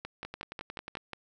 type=two click trains; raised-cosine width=0.3 ms; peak=-22 / -23 dBFS; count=7 / 9; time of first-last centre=0.05-1.133 / 0.25-0.971 s; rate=5.54 / 11.1 Hz; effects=none